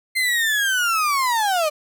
35% pulse linear sweep, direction down, 2093 to 587.3 Hz, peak -16 dBFS, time 0.15-1.7 s, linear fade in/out 20 ms, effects none

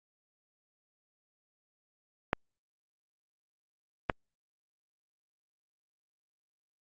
clicks, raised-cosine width 0.5 ms, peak -10 dBFS, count 2, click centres 2.331 / 4.098 s, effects Opus 48 kbps

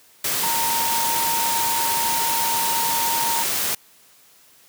sine tone in noise, 923 Hz, A#5, 17 cents flat, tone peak -23 dBFS, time 0.43-3.43 s, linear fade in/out 5 ms, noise white, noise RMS -23 dBFS, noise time 0.24-3.75 s, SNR -3 dB, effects white hiss -53 dBFS RMS until 4.68 s + high-pass 100 Hz 12 dB/octave

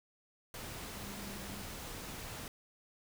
sine tone in noise, 200 Hz, G3, 35 cents sharp, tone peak -48 dBFS, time 0.96-1.62 s, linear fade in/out 2 ms, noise pink, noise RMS -45 dBFS, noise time 0.54-2.48 s, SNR -6 dB, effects none

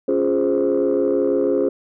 sine chord, Db major seventh, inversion none, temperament equal, 277.2 / 349.2 / 415.3 / 523.3 Hz, Db4 / F4 / Ab4 / C5, 0 / 0 / 0 / 0 cents, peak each -21 / -21 / -19 / -20 dBFS, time 0.08-1.69 s, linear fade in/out 5 ms, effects tanh soft clip ceiling -10 dBFS

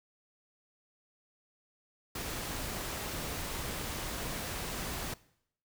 pink noise, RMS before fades -38 dBFS, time 2.15-5.14 s, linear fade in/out 5 ms, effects noise-tail reverb RT60 0.7 s tail -20 dB re dry

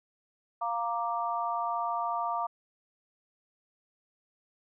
sine chord, Bb major, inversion second, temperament equal, 698.5 / 932.3 / 1174.7 Hz, F5 / Bb5 / D6, 0 / 0 / 0 cents, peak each -33 dBFS, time 0.61-2.47 s, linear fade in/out 10 ms, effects none

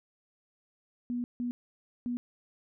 sine tone bursts at uneven times, 242.9 Hz, B3, 29 cents flat, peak -30 dBFS, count 3, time 1.1-1.24 / 1.4-1.51 / 2.06-2.17 s, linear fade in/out 0 ms, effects none

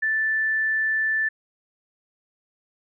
sine tone, 1760 Hz, A6, in tune, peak -20 dBFS, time 0.02-1.29 s, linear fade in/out 10 ms, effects none

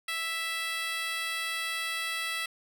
10% pulse tone with high-pass filter, 659.3 Hz, E5, in tune, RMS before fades -33 dBFS, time 0.08-2.46 s, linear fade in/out 5 ms, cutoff 1700 Hz, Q 1.3, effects none

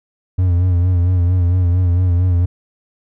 triangle tone with vibrato, 89.3 Hz, F2, 39 cents sharp, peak -9 dBFS, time 0.38-2.46 s, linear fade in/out 10 ms, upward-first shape sine, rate 4.4 Hz, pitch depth 57 cents each way, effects none

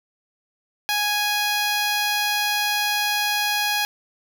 10% pulse tone, 830 Hz, G#5, 1 cent flat, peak -12 dBFS, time 0.89-3.85 s, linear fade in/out 0 ms, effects none

